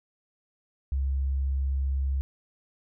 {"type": "tone", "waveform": "sine", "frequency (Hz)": 67.7, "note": "C#2", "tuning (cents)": -40, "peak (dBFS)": -24, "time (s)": [0.92, 2.21], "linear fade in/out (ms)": 0, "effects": []}